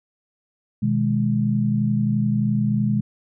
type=chord; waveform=sine; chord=G# minor; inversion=first; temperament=just; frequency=124.59 / 155.74 / 207.7 Hz; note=B2 / D#3 / G#3; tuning=+16 / +2 / 0 cents; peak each=-22 / -26 / -20 dBFS; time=0.82-3.01 s; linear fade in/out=10 ms; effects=none